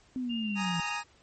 sine linear sweep, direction down, 260 to 164.81 Hz, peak -30 dBFS, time 0.16-0.8 s, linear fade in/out 0 ms
sine tone with vibrato, 2794 Hz, F7, in tune, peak -36 dBFS, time 0.29-0.98 s, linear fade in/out 20 ms, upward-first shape sine, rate 3 Hz, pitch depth 19 cents each way
25% pulse chord, Ab suspended second, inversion none, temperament equal, 830.6 / 932.3 / 1244.5 Hz, Ab5 / Bb5 / Eb6, 0 / 0 / 0 cents, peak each -33 dBFS, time 0.55-1.04 s, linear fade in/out 50 ms
effects pink hiss -62 dBFS RMS until 1.22 s + MP3 32 kbps

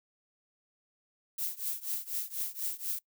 violet noise with tremolo, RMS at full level -32 dBFS, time 1.38-2.99 s, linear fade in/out 5 ms, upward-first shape triangle, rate 4.1 Hz, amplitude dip 95%, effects noise-tail reverb RT60 0.1 s tail -22 dB re dry

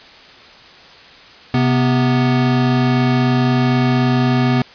square tone pair together, 130.79 / 246.9 Hz, C3 / B3, 0 / 0 cents, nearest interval major seventh, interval 1100 cents, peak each -16 dBFS, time 1.54-4.62 s, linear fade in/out 2 ms, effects white hiss -41 dBFS RMS until 4.74 s + resampled to 11025 Hz

